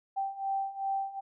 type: beating tone pair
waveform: sine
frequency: 780 / 782.6 Hz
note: G5 / G5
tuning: -9 / -3 cents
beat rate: 2.6 Hz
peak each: -35 / -32 dBFS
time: 0.16-1.21 s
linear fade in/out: 20 ms
effects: none